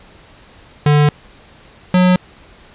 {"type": "tone pair in turn", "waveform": "square", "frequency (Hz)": [147.7, 182.03], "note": ["D3", "F#3"], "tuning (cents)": [10, -28], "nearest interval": "major third", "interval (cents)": 362, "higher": "second", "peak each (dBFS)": -9, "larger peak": "neither", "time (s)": [[0.86, 1.09], [1.94, 2.16]], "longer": "first", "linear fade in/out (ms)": 2, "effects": ["pink hiss -44 dBFS RMS until 2.74 s", "resampled to 8000 Hz"]}